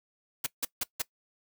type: noise bursts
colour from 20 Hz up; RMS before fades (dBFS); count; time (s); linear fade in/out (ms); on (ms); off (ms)
white; -30; 4; 0.44-1.02; 5; 25; 160
effects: noise-tail reverb RT60 0.1 s tail -21 dB re dry